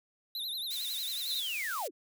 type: tone with vibrato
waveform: square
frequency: 3831 Hz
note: A#7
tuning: 47 cents sharp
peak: -35 dBFS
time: 0.35-1.4 s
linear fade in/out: 2 ms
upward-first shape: triangle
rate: 11 Hz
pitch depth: 160 cents each way
type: high-pass noise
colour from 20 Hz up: white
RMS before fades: -42 dBFS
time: 0.7-1.88 s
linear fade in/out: 10 ms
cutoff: 2600 Hz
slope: 12 dB/octave
type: linear sweep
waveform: sine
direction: down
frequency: 4435 to 253.3 Hz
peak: -33 dBFS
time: 1.26-1.91 s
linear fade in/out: 50 ms
effects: none